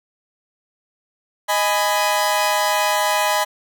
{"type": "chord", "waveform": "sawtooth", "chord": "G# minor", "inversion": "second", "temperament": "equal with one note detuned", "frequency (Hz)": [622.3, 830.6, 995.8], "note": ["D#5", "G#5", "B5"], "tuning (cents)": [0, 0, 14], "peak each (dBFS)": [-18, -17, -17], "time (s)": [1.48, 3.45], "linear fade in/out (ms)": 20, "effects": []}